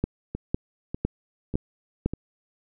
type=two click trains; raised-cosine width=3 ms; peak=-17 / -10 dBFS; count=4 / 5; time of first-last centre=0.35-2.136 / 0.04-2.06 s; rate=1.68 / 1.98 Hz; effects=none